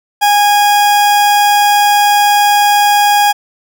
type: tone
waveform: 40% pulse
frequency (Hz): 823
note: G#5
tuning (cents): -16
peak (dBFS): -6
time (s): 0.21-3.33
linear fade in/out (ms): 20
effects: none